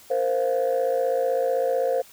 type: chord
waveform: sine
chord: Bb suspended second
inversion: none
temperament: equal with one note detuned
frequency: 467.5 / 523.3 / 698.5 Hz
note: Bb4 / C5 / F5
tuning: +5 / 0 / 0 cents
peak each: -25 / -21 / -27 dBFS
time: 0.1-2.02 s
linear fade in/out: 10 ms
effects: tanh soft clip ceiling -15 dBFS + white hiss -50 dBFS RMS until 2.12 s